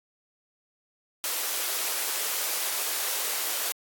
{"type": "high-pass noise", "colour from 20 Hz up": "white", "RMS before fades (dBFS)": -29, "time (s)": [1.24, 3.72], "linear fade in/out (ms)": 0, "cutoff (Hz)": 380, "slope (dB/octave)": 24, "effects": ["AAC 64 kbps"]}